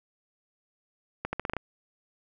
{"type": "accelerating click train", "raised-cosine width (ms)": 0.5, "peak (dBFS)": -15, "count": 7, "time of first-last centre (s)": [1.25, 1.567], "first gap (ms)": 80, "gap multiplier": 0.83, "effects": []}